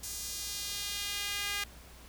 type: tone with high-pass filter sweep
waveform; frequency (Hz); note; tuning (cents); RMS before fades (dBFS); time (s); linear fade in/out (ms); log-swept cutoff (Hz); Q
sawtooth; 406.6; G#4; -37; -37; 0.03-1.64; 5; 6700 to 2000; 1.2
effects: added 60 Hz sine -52 dBFS peak until 2.08 s + pink hiss -54 dBFS RMS until 2.08 s